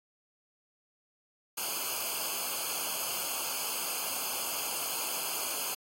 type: noise with comb filter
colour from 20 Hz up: white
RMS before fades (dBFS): -34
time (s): 1.57-5.75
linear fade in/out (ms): 10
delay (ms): 0.53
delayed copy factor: -0.95
effects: AAC 48 kbps